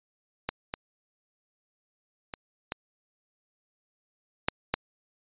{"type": "clicks", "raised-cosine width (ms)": 0.3, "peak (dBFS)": [-12, -15, -20, -15, -7, -8], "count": 6, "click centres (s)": [0.49, 0.739, 2.338, 2.721, 4.485, 4.74], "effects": ["resampled to 8000 Hz"]}